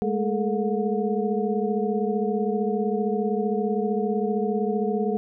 sine tone cluster, 205.7 / 221.1 / 423.5 / 456.6 / 723 Hz, G#3 / A3 / G#4 / A#4 / F#5, -16 / +9 / +34 / -36 / -40 cents, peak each -26 / -31 / -26 / -30 / -32 dBFS, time 0.02-5.17 s, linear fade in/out 0 ms, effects none

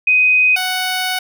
sine / 10% pulse tone pair in turn, 2505 / 741.7 Hz, D#7 / F#5, +11 / +4 cents, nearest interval octave + major sixth, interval 2107 cents, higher first, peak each -9 dBFS, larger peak neither, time 0.07-0.56 / 0.56-1.19 s, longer second, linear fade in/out 5 ms, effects none

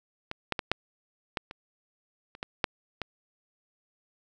clicks, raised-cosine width 0.3 ms, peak -18 / -11 / -13 / -7 / -13 / -24 / -29 / -17 / -7 / -16 dBFS, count 10, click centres 0.314 / 0.523 / 0.592 / 0.716 / 1.372 / 1.511 / 2.351 / 2.429 / 2.642 / 3.017 s, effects none

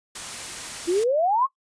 white noise, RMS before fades -34 dBFS, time 0.15-1.04 s, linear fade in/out 5 ms
sine exponential sweep, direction up, 329.6 to 1108.7 Hz, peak -18 dBFS, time 0.87-1.47 s, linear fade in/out 20 ms
effects noise-tail reverb RT60 0.1 s tail -18 dB re dry + resampled to 22050 Hz

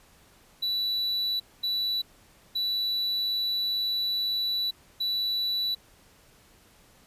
triangle tone bursts at uneven times, 3951 Hz, B7, in tune, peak -24 dBFS, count 4, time 0.62-1.4 / 1.63-2.02 / 2.55-4.71 / 5-5.75 s, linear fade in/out 10 ms, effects pink hiss -58 dBFS RMS until 7.06 s + resampled to 32000 Hz

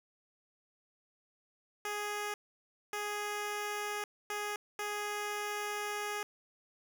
10% pulse tone bursts at uneven times, 415.3 Hz, G#4, in tune, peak -27 dBFS, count 4, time 1.85-2.34 / 2.93-4.04 / 4.3-4.56 / 4.79-6.23 s, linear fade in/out 2 ms, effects none

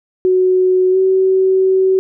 sine tone with pitch glide, 370 to 378.6 Hz, F#4 to F#4, 0 to +40 cents, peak -9 dBFS, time 0.25-1.99 s, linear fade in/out 0 ms, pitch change +40 cents, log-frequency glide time 0.91-0.97 s, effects none

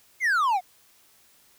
triangle exponential sweep, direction down, 2217 to 698 Hz, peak -18 dBFS, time 0.2-0.61 s, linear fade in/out 50 ms, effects white hiss -59 dBFS RMS until 1.58 s

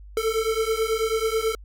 square beating tone pair, 440 / 449.2 Hz, A4 / A4, 0 / +36 cents, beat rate 9.2 Hz, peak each -25 dBFS, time 0.17-1.55 s, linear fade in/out 2 ms, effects added 50 Hz sine -40 dBFS peak until 1.64 s + MP3 64 kbps

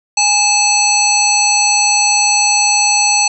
harmonic tone with a mistuned harmonic, 870 Hz, A5, 20 cents flat, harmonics 1 / 3 / 5 / 7 / 9, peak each -16 / -16 / -16 / -16 / -16 dBFS, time 0.17-3.28 s, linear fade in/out 5 ms, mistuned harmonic 1, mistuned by -86 cents, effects none

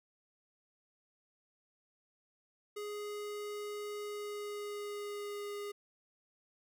square tone with pitch glide, 415.3 to 409.6 Hz, G#4 to G#4, 0 to -24 cents, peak -40 dBFS, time 2.76-5.72 s, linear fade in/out 10 ms, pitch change -24 cents, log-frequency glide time 4.03-5.54 s, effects none

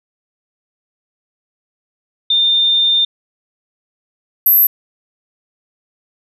sine tone pair in turn, 3610 / 12185 Hz, A7 / F#9, +44 / +50 cents, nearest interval octave + major sixth, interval 2106 cents, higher second, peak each -10 / -7 dBFS, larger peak second, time 2.3-3.05 / 4.46-4.67 s, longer first, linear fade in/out 5 ms, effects none

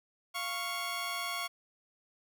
15% pulse tone pair together, 697 / 1106.4 Hz, F5 / C#6, -4 / -4 cents, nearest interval minor sixth, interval 800 cents, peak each -33 / -29 dBFS, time 0.34-1.48 s, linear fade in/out 20 ms, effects none

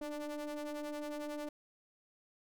square ring-modulated tone, 146.83 Hz, D3, in tune, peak -37 dBFS, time 0.01-1.49 s, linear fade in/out 5 ms, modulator 446 Hz, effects none

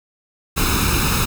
pink noise with comb filter, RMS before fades -18 dBFS, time 0.56-1.26 s, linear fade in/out 20 ms, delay 0.77 ms, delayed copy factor +0.7, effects none

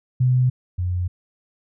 sine tone pair in turn, 126.8 / 89.66 Hz, B2 / F2, +46 / +46 cents, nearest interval tritone, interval 600 cents, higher first, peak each -14 / -20 dBFS, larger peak first, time 0.2-0.5 / 0.78-1.08 s, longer neither, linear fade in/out 10 ms, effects none

